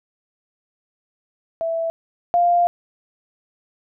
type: tone pair in turn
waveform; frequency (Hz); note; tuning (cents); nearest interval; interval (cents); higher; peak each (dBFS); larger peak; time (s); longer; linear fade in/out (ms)
sine; 660 / 698.2; E5 / F5; +2 / -1; minor second; 97; second; -20 / -13; second; 1.61-1.9 / 2.34-2.67; second; 0
effects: none